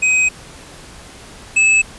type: tone pair in turn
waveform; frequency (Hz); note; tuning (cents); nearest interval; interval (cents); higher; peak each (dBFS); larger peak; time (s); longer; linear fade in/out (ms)
square; 2520 / 2604; D#7 / E7; +21 / -22; minor second; 57; second; -12 / -10; second; 0.02-0.29 / 1.56-1.82; first; 10
effects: pink hiss -38 dBFS RMS until 1.98 s + resampled to 24000 Hz